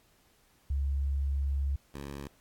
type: tone pair in turn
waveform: sine / 10% pulse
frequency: 69.3 / 70.19 Hz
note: C#2 / C#2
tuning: 0 / +22 cents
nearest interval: unison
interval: 22 cents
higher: second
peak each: -27 / -31 dBFS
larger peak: first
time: 0.7-1.76 / 1.94-2.28 s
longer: first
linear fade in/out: 5 ms
effects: pink hiss -66 dBFS RMS until 2.4 s + AAC 64 kbps